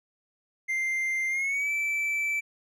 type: tone with pitch glide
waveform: triangle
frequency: 2093 to 2322 Hz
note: C7 to D7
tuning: 0 to -20 cents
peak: -24 dBFS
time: 0.68-2.41 s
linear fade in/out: 20 ms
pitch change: +180 cents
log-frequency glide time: 1.29-1.71 s
effects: none